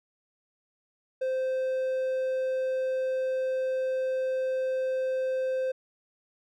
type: tone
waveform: triangle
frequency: 520 Hz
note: C5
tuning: 11 cents flat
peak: -24 dBFS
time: 1.21-5.72 s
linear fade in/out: 10 ms
effects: none